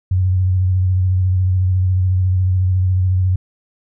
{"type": "tone with vibrato", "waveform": "sine", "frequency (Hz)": 92.5, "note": "F#2", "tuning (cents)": 0, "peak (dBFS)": -12, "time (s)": [0.11, 3.36], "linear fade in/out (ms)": 5, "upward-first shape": "sine", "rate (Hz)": 14, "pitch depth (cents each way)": 33, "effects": []}